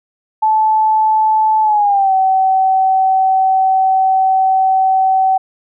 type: tone with pitch glide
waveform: sine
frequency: 870 to 761.8 Hz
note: A5 to G5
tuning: -20 to -50 cents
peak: -9 dBFS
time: 0.42-5.38 s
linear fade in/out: 10 ms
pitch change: -230 cents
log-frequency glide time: 1.62-2.13 s
effects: none